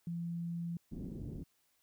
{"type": "tone", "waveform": "sine", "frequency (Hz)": 170, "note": "F3", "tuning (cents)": -46, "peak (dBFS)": -36, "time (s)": [0.07, 0.77], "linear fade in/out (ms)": 2}
{"type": "low-pass noise", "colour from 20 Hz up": "white", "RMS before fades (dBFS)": -43, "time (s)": [0.91, 1.44], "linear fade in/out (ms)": 20, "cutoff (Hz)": 280, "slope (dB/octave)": 24}
{"effects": ["white hiss -75 dBFS RMS until 1.82 s"]}